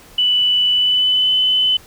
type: tone with pitch glide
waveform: sine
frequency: 2973 to 3021 Hz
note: F#7 to F#7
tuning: +8 to +35 cents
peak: -12 dBFS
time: 0.18-1.77 s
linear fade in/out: 5 ms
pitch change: +27 cents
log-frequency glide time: 0.71-1.32 s
effects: pink hiss -44 dBFS RMS until 1.86 s